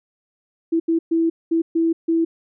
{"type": "tone bursts at uneven times", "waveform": "sine", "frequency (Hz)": 329.6, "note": "E4", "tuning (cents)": 0, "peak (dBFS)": -15, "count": 6, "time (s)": [[0.72, 0.8], [0.88, 0.99], [1.11, 1.3], [1.51, 1.62], [1.75, 1.93], [2.08, 2.25]], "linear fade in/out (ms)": 10, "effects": []}